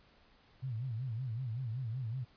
sine tone with vibrato, 120.7 Hz, B2, 39 cents flat, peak -35 dBFS, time 0.62-2.25 s, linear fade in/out 20 ms, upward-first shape sine, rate 5.3 Hz, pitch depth 180 cents each way, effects pink hiss -65 dBFS RMS until 2.36 s + resampled to 11025 Hz

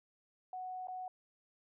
sine tone with dropouts, 740 Hz, F#5, in tune, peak -40 dBFS, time 0.53-1.08 s, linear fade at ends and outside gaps 2 ms, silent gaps 0.872-0.883 s, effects none

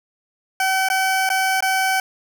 20% pulse tone with dropouts, 762 Hz, G5, 49 cents flat, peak -12 dBFS, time 0.6-2 s, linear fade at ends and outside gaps 2 ms, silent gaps 0.887-0.9 / 1.291-1.301 / 1.606-1.624 s, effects none

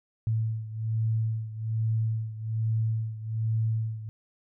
sine beating tone pair, 110.9 / 112.1 Hz, A2 / A2, +14 / +33 cents, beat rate 1.2 Hz, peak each -27 / -31 dBFS, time 0.27-4.09 s, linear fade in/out 0 ms, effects none

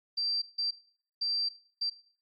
sine tone bursts at uneven times, 4699 Hz, D8, in tune, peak -28 dBFS, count 4, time 0.17-0.42 / 0.58-0.71 / 1.21-1.49 / 1.81-1.9 s, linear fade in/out 10 ms, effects noise-tail reverb RT60 0.5 s tail -17 dB re dry + AAC 32 kbps

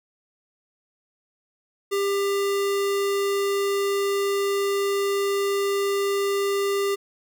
square tone, 398.4 Hz, G4, 28 cents sharp, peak -22 dBFS, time 1.91-6.96 s, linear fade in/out 20 ms, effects none

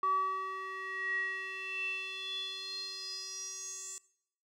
square tone with band-pass filter sweep, 381.1 Hz, G4, 49 cents flat, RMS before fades -38 dBFS, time 0.03-3.98 s, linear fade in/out 0 ms, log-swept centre 1100 to 7500 Hz, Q 9.5, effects noise-tail reverb RT60 0.7 s tail -21 dB re dry

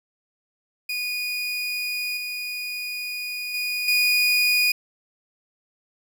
30% pulse tone with level steps, 2463 Hz, D#7, 18 cents flat, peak -23 / -26 / -22 / -15 dBFS, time 0.89-4.72 s, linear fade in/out 5 ms, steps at 2.17 / 3.54 / 3.88 s, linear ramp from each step 2 ms, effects none

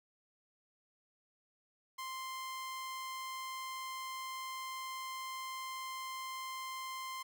sawtooth tone, 1046.5 Hz, C6, in tune, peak -37 dBFS, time 1.98-7.23 s, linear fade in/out 10 ms, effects none

